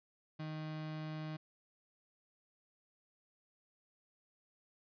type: tone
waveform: 35% pulse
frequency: 155.56 Hz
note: D#3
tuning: in tune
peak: -39 dBFS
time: 0.39-1.37 s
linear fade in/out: 10 ms
effects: resampled to 11025 Hz